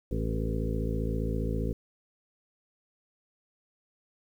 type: harmonic tone with a mistuned harmonic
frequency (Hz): 55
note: A1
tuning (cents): 0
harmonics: 1 / 2 / 3 / 4 / 5 / 7 / 8 / 9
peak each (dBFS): -31 / -34 / -36 / -37 / -38 / -39 / -40 / -41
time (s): 0.11-1.73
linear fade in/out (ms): 5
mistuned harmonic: 8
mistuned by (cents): +25
effects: 10-bit